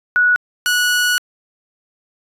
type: tone pair in turn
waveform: sine / sawtooth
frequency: 1467 / 1467 Hz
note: F#6 / F#6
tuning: -15 / -15 cents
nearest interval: unison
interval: 0 cents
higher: neither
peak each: -10 / -10 dBFS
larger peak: neither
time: 0.16-0.36 / 0.66-1.18 s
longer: second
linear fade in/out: 0 ms
effects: resampled to 32000 Hz